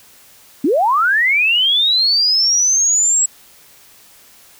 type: linear sweep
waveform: sine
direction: up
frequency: 242.5 to 7750 Hz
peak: -11 dBFS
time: 0.64-3.26 s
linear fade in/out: 5 ms
effects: white hiss -46 dBFS RMS until 4.59 s